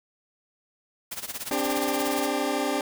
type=noise with tremolo; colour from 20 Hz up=white; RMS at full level=-32 dBFS; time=1.11-2.27 s; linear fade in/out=10 ms; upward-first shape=sine; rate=17 Hz; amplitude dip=85%
type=chord; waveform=20% pulse; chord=C suspended second; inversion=none; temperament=equal with one note detuned; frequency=261.6 / 293.7 / 400 Hz; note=C4 / D4 / G4; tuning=0 / 0 / +35 cents; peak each=-25 / -23 / -25 dBFS; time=1.51-2.81 s; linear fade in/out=2 ms
effects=none